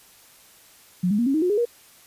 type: tone with pitch steps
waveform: sine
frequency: 180 / 206.8 / 237.5 / 272.8 / 313.4 / 360 / 413.5 / 475 Hz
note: F#3 / G#3 / A#3 / C#4 / D#4 / F#4 / G#4 / A#4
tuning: -47 / -7 / +33 / -28 / +13 / -47 / -8 / +33 cents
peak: -18 dBFS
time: 1.03-1.654 s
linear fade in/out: 10 ms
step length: 78 ms
effects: white hiss -52 dBFS RMS until 2.06 s + resampled to 32000 Hz